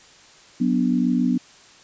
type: chord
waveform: sine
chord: B minor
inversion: second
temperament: equal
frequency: 185 / 246.9 / 293.7 Hz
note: F#3 / B3 / D4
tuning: 0 / 0 / 0 cents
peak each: -23 / -19 / -25 dBFS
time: 0.6-1.38 s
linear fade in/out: 10 ms
effects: white hiss -49 dBFS RMS until 1.83 s + resampled to 16000 Hz